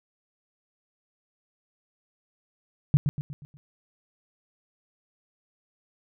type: tone with echo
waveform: sine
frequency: 144.3 Hz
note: D3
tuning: 30 cents flat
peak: -13 dBFS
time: 2.94-2.97 s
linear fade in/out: 0 ms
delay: 120 ms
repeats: 5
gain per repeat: -7 dB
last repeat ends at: 3.57 s
effects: none